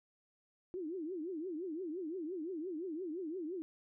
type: tone with vibrato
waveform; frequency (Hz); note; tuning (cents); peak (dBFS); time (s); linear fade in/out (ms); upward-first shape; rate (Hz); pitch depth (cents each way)
sine; 340; F4; -46; -38; 0.74-3.62; 0; triangle; 5.8; 260
effects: none